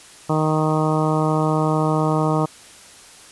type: harmonic tone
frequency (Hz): 155.56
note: D#3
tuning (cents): 0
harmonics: 1 / 2 / 3 / 4 / 5 / 6 / 7 / 8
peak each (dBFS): -20 / -23 / -25 / -26 / -27 / -28 / -28 / -29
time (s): 0.29-2.46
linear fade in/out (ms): 10
effects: white hiss -44 dBFS RMS until 3.31 s + resampled to 24000 Hz